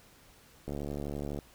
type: click train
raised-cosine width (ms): 2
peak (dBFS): -24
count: 52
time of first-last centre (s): 0.68-1.388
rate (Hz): 72
effects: pink hiss -59 dBFS RMS until 1.54 s